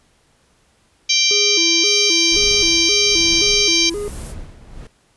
harmonic tone, 784 Hz, G5, in tune, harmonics 3 / 4 / 5 / 6 / 7 / 8, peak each -20 / -20 / -20 / -20 / -20 / -20 dBFS, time 1.09-3.9 s, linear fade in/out 10 ms
triangle tone with vibrato, 371 Hz, F#4, 5 cents sharp, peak -20 dBFS, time 1.31-4.08 s, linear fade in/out 0 ms, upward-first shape square, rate 1.9 Hz, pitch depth 180 cents each way
violet noise, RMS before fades -33 dBFS, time 1.82-4.35 s, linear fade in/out 50 ms
brown noise with tremolo, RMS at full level -29 dBFS, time 2.32-4.87 s, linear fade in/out 2 ms, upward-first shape sine, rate 1.2 Hz, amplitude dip 75%
effects pink hiss -58 dBFS RMS until 5.16 s + resampled to 24000 Hz

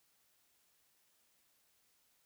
silence, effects white hiss -74 dBFS RMS until 2.25 s

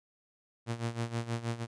sawtooth tone with tremolo, 116.54 Hz, A#2, in tune, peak -26 dBFS, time 0.66-1.67 s, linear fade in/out 50 ms, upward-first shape sine, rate 6.3 Hz, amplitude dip 80%, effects resampled to 22050 Hz

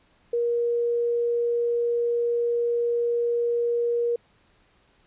sine tone, 473.6 Hz, A#4, 27 cents sharp, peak -21 dBFS, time 0.33-4.16 s, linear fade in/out 5 ms, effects pink hiss -62 dBFS RMS until 5.06 s + resampled to 8000 Hz

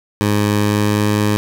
15% pulse tone with pitch glide, 103.83 to 104.85 Hz, G#2 to G#2, 0 to +17 cents, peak -7 dBFS, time 0.21-1.37 s, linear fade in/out 0 ms, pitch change +17 cents, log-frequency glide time 0.56-1.06 s, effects none

